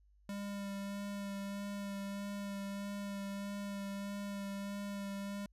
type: tone with vibrato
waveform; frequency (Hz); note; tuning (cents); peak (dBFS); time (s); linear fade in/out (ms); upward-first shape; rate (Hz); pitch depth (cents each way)
square; 200; G3; +35; -40; 0.29-5.46; 2; sine; 1.6; 15
effects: added 50 Hz sine -64 dBFS peak until 5.52 s + resampled to 32000 Hz